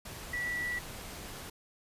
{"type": "tone in noise", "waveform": "sine", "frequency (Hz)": 1951, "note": "B6", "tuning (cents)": -22, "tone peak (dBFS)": -32, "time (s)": [0.33, 0.79], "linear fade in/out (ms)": 5, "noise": "pink", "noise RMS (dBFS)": -44, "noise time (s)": [0.05, 1.5], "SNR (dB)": 9, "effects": ["resampled to 32000 Hz"]}